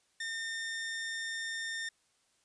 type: tone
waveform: sawtooth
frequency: 1815 Hz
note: A#6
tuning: 47 cents flat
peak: -32 dBFS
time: 0.2-1.89 s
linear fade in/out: 5 ms
effects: white hiss -72 dBFS RMS until 2.44 s + resampled to 22050 Hz